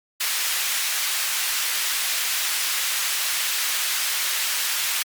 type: high-pass noise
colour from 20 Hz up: pink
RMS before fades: -24 dBFS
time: 0.2-5.03 s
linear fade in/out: 10 ms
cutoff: 1900 Hz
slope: 12 dB/octave
effects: MP3 96 kbps